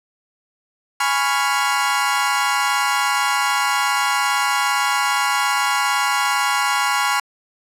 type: chord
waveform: 30% pulse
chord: C# dominant seventh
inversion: second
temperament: equal with one note detuned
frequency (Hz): 830.6 / 991.2 / 1108.7 / 1396.9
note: G#5 / B5 / C#6 / E#6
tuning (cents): 0 / +6 / 0 / 0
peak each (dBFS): -20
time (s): 1-7.2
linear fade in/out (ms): 5
effects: low-pass 12000 Hz 12 dB/octave